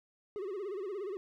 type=tone with vibrato; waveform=triangle; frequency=392.9 Hz; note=G4; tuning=4 cents sharp; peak=-34 dBFS; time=0.36-1.17 s; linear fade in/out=0 ms; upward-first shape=sine; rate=17 Hz; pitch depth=140 cents each way; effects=none